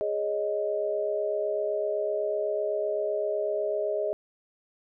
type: chord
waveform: sine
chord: Ab suspended fourth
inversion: none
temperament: equal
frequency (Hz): 415.3 / 554.4 / 622.3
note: Ab4 / Db5 / Eb5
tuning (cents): 0 / 0 / 0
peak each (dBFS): -30 / -34 / -28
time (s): 0.01-4.13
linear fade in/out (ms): 0
effects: none